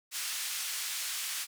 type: band-pass noise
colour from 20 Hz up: white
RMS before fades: -36 dBFS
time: 0.11-1.47 s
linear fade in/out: 50 ms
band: 1600 to 10000 Hz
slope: 12 dB/octave
effects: none